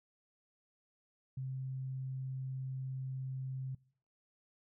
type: tone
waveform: sine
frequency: 131.6 Hz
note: C3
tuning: 10 cents sharp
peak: -37 dBFS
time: 1.37-3.75 s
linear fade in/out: 5 ms
effects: noise-tail reverb RT60 0.6 s tail -25 dB re dry